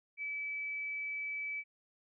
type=tone; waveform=sine; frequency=2300 Hz; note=D7; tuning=37 cents flat; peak=-36 dBFS; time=0.17-1.64 s; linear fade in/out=50 ms; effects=none